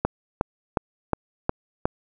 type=click train; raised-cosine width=1 ms; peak=-6 dBFS; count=6; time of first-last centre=0.05-1.855 s; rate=2.77 Hz; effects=none